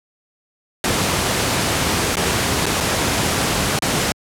pink noise with dropouts, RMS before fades -18 dBFS, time 0.84-4.12 s, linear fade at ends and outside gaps 1 ms, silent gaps 2.156-2.169 / 2.657-2.664 / 2.803-2.807 / 3.789-3.822 s, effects high-pass 80 Hz 12 dB/octave + low-pass 11000 Hz 12 dB/octave

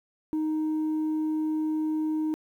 sine tone, 311.1 Hz, D#4, in tune, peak -22 dBFS, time 0.33-2.34 s, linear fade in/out 0 ms, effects tanh soft clip ceiling -24 dBFS + 10-bit

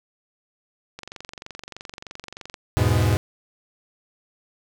click train, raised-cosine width 0.2 ms, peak -19 dBFS, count 37, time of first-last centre 0.99-2.542 s, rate 23.2 Hz
45% pulse chord, E major, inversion none, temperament equal, 82.41 / 103.83 / 123.47 Hz, E2 / G#2 / B2, 0 / 0 / 0 cents, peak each -23 / -20 / -22 dBFS, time 2.77-3.17 s, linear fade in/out 0 ms
effects none

